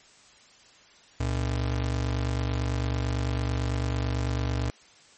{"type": "ring-modulated tone", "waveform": "square", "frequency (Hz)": 91.6, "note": "F#2", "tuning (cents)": -17, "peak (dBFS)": -23, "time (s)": [1.2, 4.7], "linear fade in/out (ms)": 0, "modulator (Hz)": 24.5, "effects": ["white hiss -55 dBFS RMS until 5.17 s", "MP3 32 kbps"]}